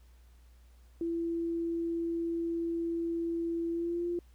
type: tone with pitch glide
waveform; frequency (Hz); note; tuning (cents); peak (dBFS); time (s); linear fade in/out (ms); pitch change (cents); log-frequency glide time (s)
sine; 335.4 to 347; E4 to F4; +30 to -11; -30; 1.01-4.19; 2; +59; 3.7-4.07
effects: added 60 Hz sine -55 dBFS peak until 4.34 s + pink hiss -69 dBFS RMS until 4.34 s